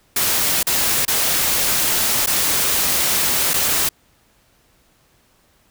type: noise with dropouts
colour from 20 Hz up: white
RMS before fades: -18 dBFS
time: 0.16-3.89 s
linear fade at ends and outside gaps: 5 ms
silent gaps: 0.63-0.668 / 1.052-1.079 / 2.262-2.271 / 3.535-3.539 s
effects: pink hiss -58 dBFS RMS until 5.7 s